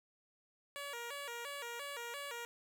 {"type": "tone with vibrato", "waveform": "10% pulse", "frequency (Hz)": 518, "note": "C5", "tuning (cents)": -17, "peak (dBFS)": -34, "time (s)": [0.76, 2.45], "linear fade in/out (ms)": 0, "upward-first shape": "square", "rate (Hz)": 2.9, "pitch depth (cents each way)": 160, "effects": []}